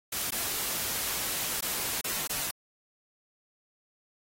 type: noise with dropouts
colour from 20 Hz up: white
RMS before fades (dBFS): -32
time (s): 0.12-2.51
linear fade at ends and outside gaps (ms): 5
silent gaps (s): 0.306-0.32 / 1.607-1.623 / 2.012-2.042 / 2.275-2.295
effects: AAC 48 kbps